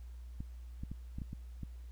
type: clicks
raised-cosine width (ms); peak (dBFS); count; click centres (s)
5; -29; 7; 0.405 / 0.835 / 0.916 / 1.185 / 1.218 / 1.331 / 1.633
effects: added 60 Hz sine -45 dBFS peak until 1.91 s + pink hiss -69 dBFS RMS until 1.91 s